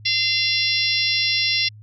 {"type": "harmonic tone with a mistuned harmonic", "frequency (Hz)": 689, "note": "F5", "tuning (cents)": -24, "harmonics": [3, 4, 5, 6, 7, 8], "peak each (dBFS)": [-25, -25, -25, -25, -25, -25], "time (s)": [0.05, 1.69], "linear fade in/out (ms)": 10, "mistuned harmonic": 8, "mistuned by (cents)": -16, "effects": ["added 106 Hz sine -40 dBFS peak until 1.82 s"]}